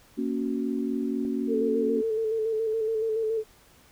sine chord, F# major, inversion first, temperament equal, 233.1 / 277.2 / 370 Hz, A#3 / C#4 / F#4, 0 / 0 / 0 cents, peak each -29 / -29 / -33 dBFS, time 0.17-2.02 s, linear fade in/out 20 ms
click, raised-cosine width 2 ms, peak -30 dBFS, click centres 1.251 s
sine tone with vibrato, 442.6 Hz, A4, 10 cents sharp, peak -24 dBFS, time 1.47-3.44 s, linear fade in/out 50 ms, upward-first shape square, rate 7.1 Hz, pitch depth 31 cents each way
effects pink hiss -57 dBFS RMS until 3.91 s

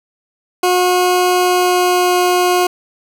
20% pulse tone with pitch glide, 361.5 to 359.4 Hz, F#4 to F4, -40 to +50 cents, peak -6 dBFS, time 0.63-2.67 s, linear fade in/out 5 ms, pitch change -10 cents, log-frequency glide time 1.34-2.21 s, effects none

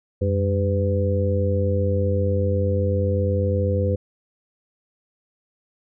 harmonic tone with a mistuned harmonic, 100.3 Hz, G2, 40 cents sharp, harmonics 1 / 2 / 3 / 4 / 5, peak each -20 / -28 / -33 / -30 / -24 dBFS, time 0.21-3.96 s, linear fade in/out 10 ms, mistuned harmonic 1, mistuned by -140 cents, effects none

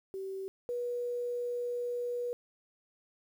sine tone pair in turn, 385 / 485.1 Hz, G4 / B4, -31 / -31 cents, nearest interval major third, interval 400 cents, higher second, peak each -36 / -32 dBFS, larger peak second, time 0.14-0.48 / 0.69-2.33 s, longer second, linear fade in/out 0 ms, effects 10-bit

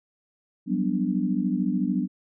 sine chord, G major seventh, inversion third, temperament equal with one note detuned, 182.34 / 196 / 246.9 / 293.7 Hz, F#3 / G3 / B3 / D4, -25 / 0 / 0 / 0 cents, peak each -28 / -27 / -27 / -29 dBFS, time 0.66-2.08 s, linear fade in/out 50 ms, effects none

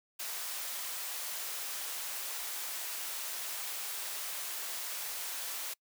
white high-pass noise, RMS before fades -39 dBFS, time 0.19-5.74 s, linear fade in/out 10 ms, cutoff 580 Hz, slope 12 dB/octave, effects noise-tail reverb RT60 0.1 s tail -26 dB re dry

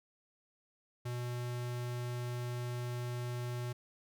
square tone, 122.1 Hz, B2, 19 cents flat, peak -37 dBFS, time 1.05-3.73 s, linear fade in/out 10 ms, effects none

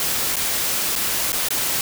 white noise with dropouts, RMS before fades -22 dBFS, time 0-1.81 s, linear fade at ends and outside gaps 1 ms, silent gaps 0.358-0.366 / 0.954-0.96 / 1.321-1.329 / 1.486-1.505 s, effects none

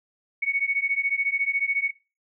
sine beating tone pair, 2217 / 2231 Hz, C#7 / C#7, 0 / +11 cents, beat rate 14 Hz, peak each -25 dBFS, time 0.42-1.91 s, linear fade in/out 10 ms, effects noise-tail reverb RT60 0.3 s tail -20 dB re dry

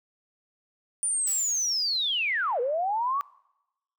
sine linear two-way sweep, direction down then up, 9397 to 463.9 to 1159 Hz, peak -24 dBFS, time 1.03-3.21 s, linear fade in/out 0 ms, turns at 2.6 s
blue noise with exponential decay, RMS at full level -35 dBFS, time 1.27-2.29 s, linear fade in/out 2 ms, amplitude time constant 220 ms
effects noise-tail reverb RT60 0.9 s tail -23 dB re dry

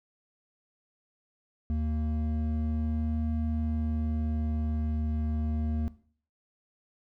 triangle tone pair together, 76.8 / 230.1 Hz, D#2 / A#3, -22 / -22 cents, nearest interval octave + perfect fifth, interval 1900 cents, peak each -25 / -29 dBFS, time 1.7-5.88 s, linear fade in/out 0 ms, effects noise-tail reverb RT60 0.5 s tail -18 dB re dry + tanh soft clip ceiling -19 dBFS

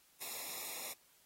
white noise with comb filter, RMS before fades -44 dBFS, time 0.2-0.94 s, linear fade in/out 20 ms, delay 0.65 ms, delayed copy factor -1, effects white hiss -68 dBFS RMS until 1.25 s + AAC 48 kbps

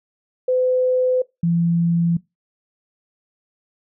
sine tone pair in turn, 508 / 169.52 Hz, B4 / E3, +49 / +49 cents, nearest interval octave + perfect fifth, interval 1900 cents, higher first, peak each -15 dBFS, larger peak neither, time 0.48-1.22 / 1.43-2.17 s, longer neither, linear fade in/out 5 ms, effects noise-tail reverb RT60 0.2 s tail -21 dB re dry

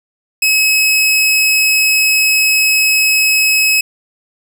sawtooth tone, 2565 Hz, E7, 48 cents flat, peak -6 dBFS, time 0.42-3.81 s, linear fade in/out 5 ms, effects none

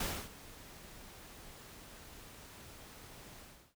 pink noise with ADSR envelope, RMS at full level -35 dBFS, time 0-3.75 s, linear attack 5 ms, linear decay 280 ms, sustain -18 dB, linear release 360 ms, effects none

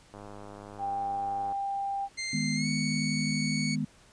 click train, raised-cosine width 1 ms, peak -31 dBFS, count 142, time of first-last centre 0.14-1.522 s, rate 102 Hz
sine tone, 793 Hz, G5, 20 cents sharp, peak -29 dBFS, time 0.78-2.09 s, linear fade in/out 50 ms
20% pulse tone with pitch glide, 2092 to 2229 Hz, C7 to C#7, -1 to +9 cents, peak -27 dBFS, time 2.17-3.76 s, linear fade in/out 20 ms, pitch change +110 cents, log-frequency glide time 2.55-2.67 s
sine chord, G# minor, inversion second, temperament equal, 155.56 / 207.7 / 246.9 Hz, D#3 / G#3 / B3, 0 / 0 / 0 cents, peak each -32 dBFS, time 2.33-3.85 s, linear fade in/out 5 ms
effects pink hiss -58 dBFS RMS until 4.12 s + resampled to 22050 Hz

